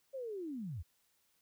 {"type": "linear sweep", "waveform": "sine", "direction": "down", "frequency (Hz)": [554.4, 66.6], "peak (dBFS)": -39, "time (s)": [0.13, 0.83], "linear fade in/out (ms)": 20, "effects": ["white hiss -75 dBFS RMS until 1.41 s"]}